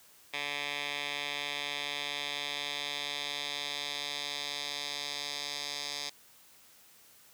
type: tone with band-pass filter sweep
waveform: 10% pulse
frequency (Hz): 144.2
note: D3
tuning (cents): -31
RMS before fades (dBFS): -37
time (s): 0.33-6.1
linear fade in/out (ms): 10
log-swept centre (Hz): 2800 to 4700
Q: 2.2
effects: white hiss -59 dBFS RMS until 7.33 s + high-pass 60 Hz 12 dB/octave